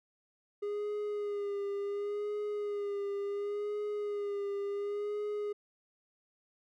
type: tone with vibrato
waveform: triangle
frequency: 409.2 Hz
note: G#4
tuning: 26 cents flat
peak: -31 dBFS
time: 0.62-5.53 s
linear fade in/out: 10 ms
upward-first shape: sine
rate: 0.7 Hz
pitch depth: 34 cents each way
effects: none